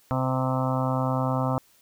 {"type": "harmonic tone", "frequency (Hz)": 130, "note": "C3", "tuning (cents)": -11, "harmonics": [1, 2, 4, 5, 6, 7, 8, 9, 10], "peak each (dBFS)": [-26, -29, -32, -33, -34, -34, -35, -36, -36], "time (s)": [0.11, 1.58], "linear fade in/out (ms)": 0, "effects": ["white hiss -60 dBFS RMS until 1.81 s"]}